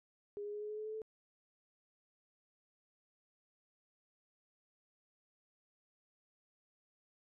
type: tone with pitch steps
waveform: sine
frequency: 410 / 413.8 / 417.6 / 421.5 / 425.4 / 429.4 / 433.4 / 437.4 Hz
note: G#4 / G#4 / G#4 / G#4 / G#4 / A4 / A4 / A4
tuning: -22 / -6 / +10 / +26 / +42 / -42 / -26 / -10 cents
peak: -40 dBFS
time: 0.37-1.018 s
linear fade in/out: 0 ms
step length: 81 ms
effects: none